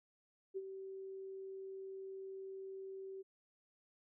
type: tone with ADSR envelope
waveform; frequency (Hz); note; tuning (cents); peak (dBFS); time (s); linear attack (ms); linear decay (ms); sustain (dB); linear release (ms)
sine; 384.8; G4; -32; -37; 0.54-3.23; 29; 41; -8; 22
effects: none